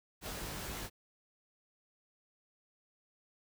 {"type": "noise with comb filter", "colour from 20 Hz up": "pink", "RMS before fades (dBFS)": -42, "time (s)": [0.21, 0.9], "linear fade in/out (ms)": 50, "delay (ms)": 20, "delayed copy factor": 0.6, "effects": []}